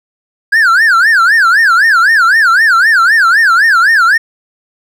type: tone with vibrato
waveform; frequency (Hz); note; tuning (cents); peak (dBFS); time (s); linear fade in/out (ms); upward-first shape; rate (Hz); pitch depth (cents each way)
triangle; 1568; G6; 0; -3; 0.52-4.18; 10; sine; 3.9; 280
effects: none